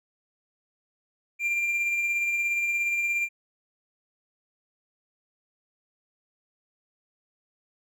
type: tone with tremolo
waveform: triangle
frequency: 2381 Hz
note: D7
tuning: 23 cents sharp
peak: -21 dBFS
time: 1.39-3.29 s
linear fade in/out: 50 ms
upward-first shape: sine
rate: 17 Hz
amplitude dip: 30%
effects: none